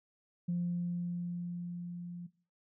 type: tone with level ramp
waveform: sine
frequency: 174.61 Hz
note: F3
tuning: in tune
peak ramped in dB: -29 to -41 dBFS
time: 0.48-2.27 s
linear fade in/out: 10 ms
effects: noise-tail reverb RT60 0.4 s tail -19 dB re dry + tanh soft clip ceiling -26 dBFS